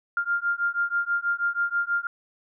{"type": "beating tone pair", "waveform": "sine", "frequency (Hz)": [1396.9, 1403.1], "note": ["F6", "F6"], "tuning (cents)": [0, 8], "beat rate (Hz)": 6.2, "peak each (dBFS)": -26, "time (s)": [0.17, 2.07], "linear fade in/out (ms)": 2, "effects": []}